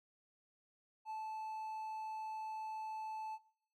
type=tone; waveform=triangle; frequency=873 Hz; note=A5; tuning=14 cents flat; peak=-39 dBFS; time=1.05-3.39 s; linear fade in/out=50 ms; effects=noise-tail reverb RT60 0.6 s tail -18 dB re dry